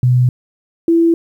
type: tone pair in turn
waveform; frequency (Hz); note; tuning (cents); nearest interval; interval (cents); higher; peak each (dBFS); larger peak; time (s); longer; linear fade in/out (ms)
sine; 125 / 333.7; B2 / E4; +21 / +21; octave + perfect fourth; 1700; second; -8; neither; 0.03-0.29 / 0.88-1.14; neither; 2
effects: 8-bit